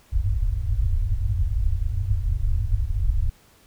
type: low-pass noise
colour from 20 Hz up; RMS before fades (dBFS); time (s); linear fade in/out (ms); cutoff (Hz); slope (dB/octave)
pink; -22; 0.12-3.3; 10; 110; 96
effects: pink hiss -56 dBFS RMS until 3.66 s